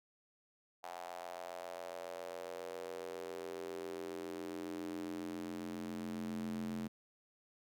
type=tone with high-pass filter sweep; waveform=square; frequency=43.65 Hz; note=F1; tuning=in tune; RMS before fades=-44 dBFS; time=0.83-6.88 s; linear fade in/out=10 ms; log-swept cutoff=750 to 200 Hz; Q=4.3; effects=none